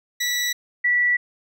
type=tone pair in turn; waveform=20% pulse / sine; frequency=1954 / 1954 Hz; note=B6 / B6; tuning=-19 / -19 cents; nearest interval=unison; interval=0 cents; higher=neither; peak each=-16 / -16 dBFS; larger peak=neither; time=0.2-0.53 / 0.84-1.17 s; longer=neither; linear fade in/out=10 ms; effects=none